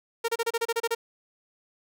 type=tone bursts; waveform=sawtooth; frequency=461.8 Hz; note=A#4; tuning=16 cents flat; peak=-20 dBFS; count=10; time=0.24-0.95 s; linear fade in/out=10 ms; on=44 ms; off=30 ms; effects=none